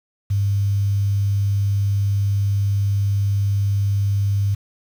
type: tone with quantisation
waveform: sine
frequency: 100 Hz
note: G2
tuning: 35 cents sharp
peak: -16 dBFS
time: 0.3-4.55 s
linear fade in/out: 10 ms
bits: 7
effects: none